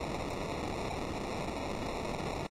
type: noise with sample-and-hold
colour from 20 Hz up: white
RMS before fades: -37 dBFS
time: 0-2.47 s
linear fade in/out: 5 ms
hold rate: 1575 Hz
effects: low-pass 7000 Hz 12 dB/octave + AAC 64 kbps